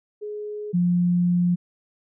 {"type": "tone pair in turn", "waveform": "sine", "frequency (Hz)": [419.3, 176.29], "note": ["G#4", "F3"], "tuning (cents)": [17, 17], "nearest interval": "octave + minor third", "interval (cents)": 1500, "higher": "first", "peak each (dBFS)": [-29, -17], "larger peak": "second", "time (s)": [[0.21, 0.73], [0.73, 1.56]], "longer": "second", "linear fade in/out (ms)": 20, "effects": []}